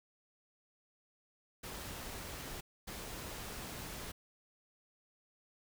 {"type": "noise bursts at uneven times", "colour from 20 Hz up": "pink", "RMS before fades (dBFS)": -45, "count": 2, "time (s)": [[1.63, 2.61], [2.87, 4.12]], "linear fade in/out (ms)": 10, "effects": []}